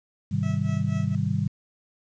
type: chord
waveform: sine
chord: Ab major seventh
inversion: none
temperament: just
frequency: 103.83 / 129.78 / 155.74 / 194.67 Hz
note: Ab2 / C3 / Eb3 / G3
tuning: 0 / -14 / +2 / -12 cents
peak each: -28 dBFS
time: 0.31-1.48 s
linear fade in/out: 10 ms
type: tone with tremolo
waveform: 15% pulse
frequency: 651 Hz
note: E5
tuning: 22 cents flat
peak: -32 dBFS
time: 0.43-1.15 s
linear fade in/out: 0 ms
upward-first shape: sine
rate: 4.2 Hz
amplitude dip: 90%
effects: resampled to 16000 Hz + 9-bit